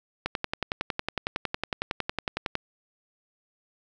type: click train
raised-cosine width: 0.3 ms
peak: -11 dBFS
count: 26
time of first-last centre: 0.26-2.554 s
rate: 10.9 Hz
effects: none